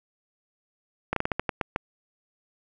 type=slowing click train; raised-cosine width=0.5 ms; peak=-10 dBFS; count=9; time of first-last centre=1.13-1.761 s; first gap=33 ms; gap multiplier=1.24; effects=none